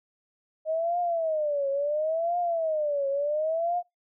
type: tone with vibrato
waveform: sine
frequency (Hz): 623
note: D#5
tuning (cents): +2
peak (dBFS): -24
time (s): 0.65-3.83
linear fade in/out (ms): 50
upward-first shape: triangle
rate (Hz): 0.72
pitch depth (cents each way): 230
effects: noise-tail reverb RT60 0.2 s tail -25 dB re dry